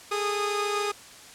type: tone cluster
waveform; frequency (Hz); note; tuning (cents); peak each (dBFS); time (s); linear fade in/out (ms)
sawtooth; 410.3 / 437.4 / 1237; G#4 / A4 / D#6; -21 / -10 / -10; -24 / -32 / -26; 0.11-0.92; 10
effects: white hiss -47 dBFS RMS until 1.34 s + low-pass 9000 Hz 12 dB/octave